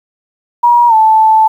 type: tone with pitch glide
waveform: sine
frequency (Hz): 956 to 876.7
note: A#5 to A5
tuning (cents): +43 to -7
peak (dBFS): -4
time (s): 0.63-1.48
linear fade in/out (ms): 10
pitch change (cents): -150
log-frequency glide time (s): 0.88-0.94
effects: 7-bit